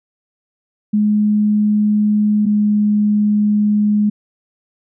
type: tone pair in turn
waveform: sine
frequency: 210 / 208.9 Hz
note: G#3 / G#3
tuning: +19 / +10 cents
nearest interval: unison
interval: 9 cents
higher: first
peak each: -11 dBFS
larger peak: neither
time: 0.93-2.46 / 2.46-4.1 s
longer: second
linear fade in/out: 10 ms
effects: none